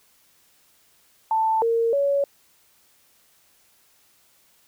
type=tone with pitch steps; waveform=sine; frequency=885 / 460.1 / 562 Hz; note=A5 / A#4 / C#5; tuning=+10 / -23 / +24 cents; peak=-18 dBFS; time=1.31-2.24 s; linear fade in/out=2 ms; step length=310 ms; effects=white hiss -60 dBFS RMS until 4.67 s